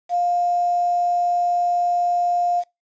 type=tone with quantisation; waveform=sine; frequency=704 Hz; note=F5; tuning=14 cents sharp; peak=-17 dBFS; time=0.09-2.64 s; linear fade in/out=50 ms; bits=7; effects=noise-tail reverb RT60 0.2 s tail -23 dB re dry + resampled to 16000 Hz